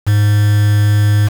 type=tone with quantisation; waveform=triangle; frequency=103.83 Hz; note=G#2; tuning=in tune; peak=-6 dBFS; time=0.06-1.29 s; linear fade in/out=20 ms; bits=4; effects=none